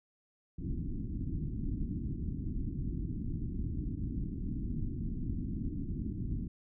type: low-pass noise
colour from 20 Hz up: pink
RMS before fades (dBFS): -36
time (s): 0.58-6.48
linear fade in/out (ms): 10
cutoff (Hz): 310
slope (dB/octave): 48
effects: none